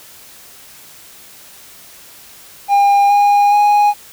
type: tone with pitch steps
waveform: triangle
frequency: 805 / 815.8 / 826.7 Hz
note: G5 / G#5 / G#5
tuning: +46 / -31 / -8 cents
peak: -6 dBFS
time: 2.68-3.94 s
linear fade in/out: 50 ms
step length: 420 ms
effects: white hiss -40 dBFS RMS until 4.12 s